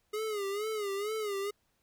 square tone with vibrato, 415.3 Hz, G#4, in tune, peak -33 dBFS, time 0.13-1.51 s, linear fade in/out 10 ms, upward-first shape sine, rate 2.2 Hz, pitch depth 100 cents each way, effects pink hiss -75 dBFS RMS until 1.82 s

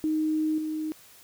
sine tone with level steps, 311.1 Hz, D#4, in tune, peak -23 / -28 dBFS, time 0.04-0.92 s, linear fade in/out 0 ms, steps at 0.58 s, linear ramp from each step 2 ms, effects white hiss -53 dBFS RMS until 1.23 s

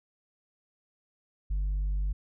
sine tone with tanh clipping, 49 Hz, G1, in tune, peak -27 dBFS, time 1.5-2.13 s, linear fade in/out 10 ms, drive 2 dB, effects none

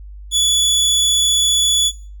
25% pulse tone, 3427 Hz, A7, 46 cents flat, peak -9 dBFS, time 0.31-1.92 s, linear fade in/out 50 ms, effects noise-tail reverb RT60 0.4 s tail -20 dB re dry + added 50 Hz sine -32 dBFS peak until 2.2 s

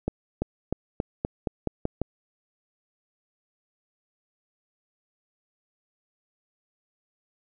accelerating click train, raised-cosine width 2 ms, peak -12 dBFS, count 9, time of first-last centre 0.08-2.016 s, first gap 340 ms, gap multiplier 0.9, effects none

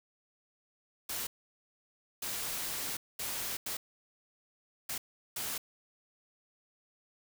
white noise bursts at uneven times, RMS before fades -37 dBFS, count 6, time 1.09-1.27 / 2.22-2.97 / 3.19-3.57 / 3.66-3.77 / 4.89-4.98 / 5.36-5.58 s, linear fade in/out 5 ms, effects none

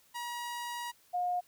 sawtooth / sine tone pair in turn, 957 / 715.4 Hz, A#5 / F5, +45 / +41 cents, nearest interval perfect fourth, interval 504 cents, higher first, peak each -33 / -29 dBFS, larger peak second, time 0.14-0.92 / 1.13-1.41 s, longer first, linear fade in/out 20 ms, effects white hiss -65 dBFS RMS until 1.47 s

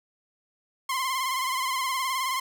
sawtooth tone with vibrato, 1046.5 Hz, C6, in tune, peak -22 dBFS, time 0.89-2.4 s, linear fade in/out 5 ms, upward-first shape sine, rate 19 Hz, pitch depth 61 cents each way, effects none

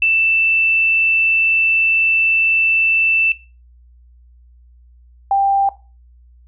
sine tone pair in turn, 2658 / 790.2 Hz, E7 / G5, +14 / +14 cents, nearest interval octave + major sixth, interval 2100 cents, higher first, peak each -11 dBFS, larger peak neither, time 0.02-3.32 / 5.31-5.69 s, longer first, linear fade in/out 2 ms, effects noise-tail reverb RT60 0.3 s tail -17 dB re dry + added 60 Hz sine -44 dBFS peak until 6.47 s

